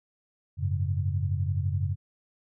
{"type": "chord", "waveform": "sine", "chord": "F# suspended second", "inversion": "none", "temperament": "equal with one note detuned", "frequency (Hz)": [92.02, 103.83, 138.59], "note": ["F#2", "G#2", "C#3"], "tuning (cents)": [-9, 0, 0], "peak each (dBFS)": [-27, -31, -31], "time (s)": [0.57, 1.96], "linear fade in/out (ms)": 50, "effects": []}